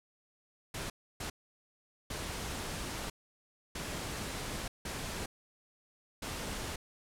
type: noise bursts at uneven times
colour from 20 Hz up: pink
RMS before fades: -39 dBFS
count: 6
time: 0.74-0.9 / 1.2-1.3 / 2.1-3.1 / 3.75-4.68 / 4.85-5.26 / 6.22-6.76 s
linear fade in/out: 5 ms
effects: low-pass 11000 Hz 12 dB/octave